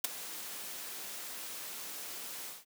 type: noise with ADSR envelope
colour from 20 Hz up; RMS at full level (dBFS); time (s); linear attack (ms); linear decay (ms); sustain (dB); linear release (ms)
white; -27; 0.04-2.65; 6; 12; -16; 180
effects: high-pass 200 Hz 12 dB/octave